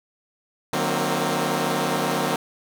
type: chord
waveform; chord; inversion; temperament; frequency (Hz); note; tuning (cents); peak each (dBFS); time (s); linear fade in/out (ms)
10% pulse; C half-diminished seventh; first; equal with one note detuned; 152.1 / 185 / 233.1 / 261.6; Eb3 / Gb3 / Bb3 / C4; -39 / 0 / 0 / 0; -19; 0.73-2.36; 2
effects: none